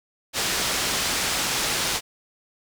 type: low-pass noise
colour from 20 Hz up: white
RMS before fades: -25 dBFS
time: 0.33-2.01 s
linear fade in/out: 50 ms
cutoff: 6800 Hz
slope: 12 dB/octave
effects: none